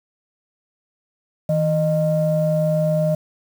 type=tone pair together; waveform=sine; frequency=160.25 / 614 Hz; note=E3 / D#5; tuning=-49 / -23 cents; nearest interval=octave + major seventh; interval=2326 cents; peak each=-18 dBFS; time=1.49-3.15 s; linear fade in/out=5 ms; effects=tanh soft clip ceiling -9 dBFS + 7-bit